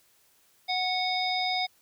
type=harmonic tone with a mistuned harmonic; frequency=737 Hz; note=F#5; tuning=7 cents flat; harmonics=1 / 3 / 5 / 7; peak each=-29 / -32 / -32 / -33 dBFS; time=0.68-1.67 s; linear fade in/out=20 ms; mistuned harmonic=7; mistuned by=-55 cents; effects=white hiss -64 dBFS RMS until 1.81 s

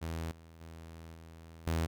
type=tone with level steps; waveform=sawtooth; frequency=81.9 Hz; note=E2; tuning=11 cents flat; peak=-32 / -49 / -43 / -46 / -26 dBFS; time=0.01-1.87 s; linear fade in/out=20 ms; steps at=0.31 / 0.61 / 1.14 / 1.67 s; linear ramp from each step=2 ms; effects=none

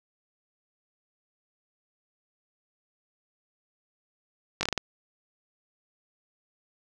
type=slowing click train; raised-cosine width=0.2 ms; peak=-9 dBFS; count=6; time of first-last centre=4.61-4.777 s; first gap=20 ms; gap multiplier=1.26; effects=none

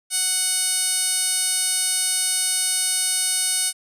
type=tone with band-pass filter; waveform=10% pulse; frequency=740 Hz; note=F#5; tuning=in tune; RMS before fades=-22 dBFS; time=0.1-3.73 s; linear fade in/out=50 ms; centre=8100 Hz; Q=7.5; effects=none

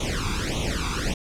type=noise with flanger; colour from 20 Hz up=pink; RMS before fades=-26 dBFS; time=0-1.14 s; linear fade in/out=5 ms; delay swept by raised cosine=0.3 to 0.85 ms; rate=1.7 Hz; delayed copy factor=+0.95; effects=low-pass 7000 Hz 12 dB/octave

